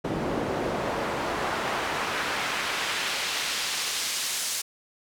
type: noise with band-pass filter sweep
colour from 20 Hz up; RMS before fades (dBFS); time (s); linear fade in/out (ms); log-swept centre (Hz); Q
pink; -29; 0.04-4.62; 10; 340 to 7600; 0.75
effects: none